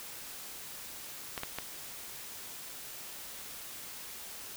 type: clicks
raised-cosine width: 0.3 ms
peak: -19 dBFS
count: 3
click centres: 1.378 / 1.434 / 1.586 s
effects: white hiss -45 dBFS RMS until 4.56 s